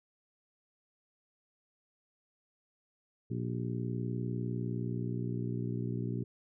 harmonic tone with a mistuned harmonic, 60.2 Hz, B1, 44 cents flat, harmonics 2 / 3 / 4 / 5 / 6 / 7, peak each -35 / -39 / -41 / -43 / -45 / -46 dBFS, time 3.3-6.24 s, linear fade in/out 10 ms, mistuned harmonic 7, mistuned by -87 cents, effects none

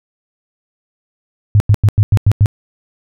sine tone bursts, 103.6 Hz, G#2, 4 cents flat, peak -5 dBFS, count 7, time 1.55-2.459 s, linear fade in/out 0 ms, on 51 ms, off 92 ms, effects none

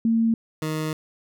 sine / 20% pulse tone pair in turn, 227.2 / 156.14 Hz, A#3 / D#3, -44 / +6 cents, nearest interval tritone, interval 650 cents, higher first, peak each -17 / -20 dBFS, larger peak first, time 0.05-0.34 / 0.62-0.93 s, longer second, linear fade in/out 2 ms, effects none

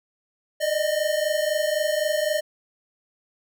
square tone pair together, 598.4 / 622.3 Hz, D5 / D#5, +32 / 0 cents, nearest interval minor second, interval 68 cents, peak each -25 dBFS, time 0.6-2.41 s, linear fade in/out 20 ms, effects none

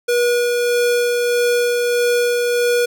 square tone with tremolo, 482.6 Hz, B4, 40 cents flat, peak -14 dBFS, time 0.08-2.86 s, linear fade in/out 10 ms, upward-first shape sine, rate 1.6 Hz, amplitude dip 25%, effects none

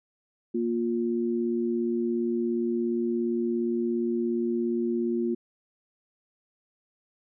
sine tone pair together, 235.1 / 352.3 Hz, A#3 / F4, +15 / +15 cents, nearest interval perfect fifth, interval 700 cents, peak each -27 dBFS, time 0.54-5.35 s, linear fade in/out 10 ms, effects none

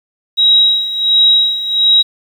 sine tone with tremolo, 3833 Hz, A#7, 47 cents sharp, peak -5 dBFS, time 0.37-2.03 s, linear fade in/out 20 ms, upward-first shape sine, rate 1.4 Hz, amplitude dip 75%, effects 7-bit

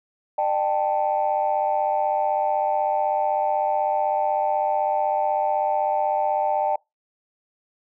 sine chord, D suspended fourth, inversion none, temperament equal with one note detuned, 602.8 / 784 / 880 Hz, D5 / G5 / A5, +45 / 0 / 0 cents, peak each -24 / -22 / -24 dBFS, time 0.38-6.76 s, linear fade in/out 5 ms, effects noise-tail reverb RT60 0.2 s tail -25 dB re dry + tanh soft clip ceiling -12 dBFS

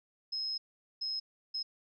sine tone bursts at uneven times, 5140 Hz, E8, 45 cents flat, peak -33 dBFS, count 3, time 0.32-0.58 / 1.01-1.2 / 1.54-1.63 s, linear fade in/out 10 ms, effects none

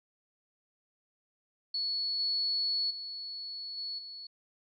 sine tone with level steps, 4400 Hz, C#8, 14 cents flat, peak -30 / -28 / -38 / -35 / -42 dBFS, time 1.74-4.27 s, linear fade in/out 5 ms, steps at 2.19 / 2.9 / 3.77 / 3.98 s, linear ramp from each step 10 ms, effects none

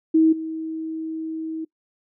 sine tone with level steps, 319.9 Hz, D#4, 48 cents sharp, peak -12 / -26 dBFS, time 0.14-1.65 s, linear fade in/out 10 ms, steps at 0.32 s, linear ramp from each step 10 ms, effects noise-tail reverb RT60 0.1 s tail -22 dB re dry

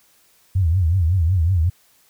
sine tone with vibrato, 87.31 Hz, F2, in tune, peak -14 dBFS, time 0.55-1.7 s, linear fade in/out 10 ms, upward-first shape triangle, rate 5.4 Hz, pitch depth 220 cents each way, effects white hiss -57 dBFS RMS until 2.09 s

